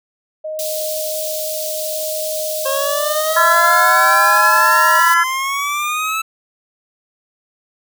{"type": "tone with tremolo", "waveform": "sine", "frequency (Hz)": 622.3, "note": "D#5", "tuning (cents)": 0, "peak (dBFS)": -21, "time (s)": [0.44, 5], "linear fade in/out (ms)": 10, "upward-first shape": "triangle", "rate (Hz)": 0.64, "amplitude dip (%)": 25}
{"type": "high-pass noise", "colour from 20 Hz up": "white", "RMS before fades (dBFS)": -25, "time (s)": [0.59, 5.14], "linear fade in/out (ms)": 0, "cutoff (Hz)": 3500, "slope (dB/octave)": 24}
{"type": "exponential sweep", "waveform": "25% pulse", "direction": "up", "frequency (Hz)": [536, 1320], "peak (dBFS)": -14, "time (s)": [2.65, 6.22], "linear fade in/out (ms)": 10}
{"type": "harmonic tone", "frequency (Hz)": 339.2, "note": "E4", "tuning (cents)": 50, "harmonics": [3, 4, 5], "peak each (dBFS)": [-15, -14, -15], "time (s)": [3.36, 5.24], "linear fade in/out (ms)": 10}
{"effects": []}